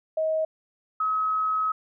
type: tone pair in turn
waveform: sine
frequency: 633 / 1278.1 Hz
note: D#5 / D#6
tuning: +30 / +46 cents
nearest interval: octave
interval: 1216 cents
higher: second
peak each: -22 dBFS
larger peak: neither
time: 0.17-0.45 / 1-1.72 s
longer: second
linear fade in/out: 5 ms
effects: none